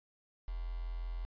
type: tone with quantisation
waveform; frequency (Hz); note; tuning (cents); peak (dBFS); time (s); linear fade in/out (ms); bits
sine; 42.78; F1; -35; -36; 0.48-1.25; 0; 9
effects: resampled to 11025 Hz